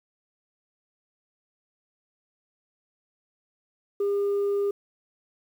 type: tone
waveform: sine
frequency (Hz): 403.1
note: G4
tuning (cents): +48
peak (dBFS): -20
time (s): 4-4.71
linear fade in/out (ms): 5
effects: tanh soft clip ceiling -21 dBFS + 9-bit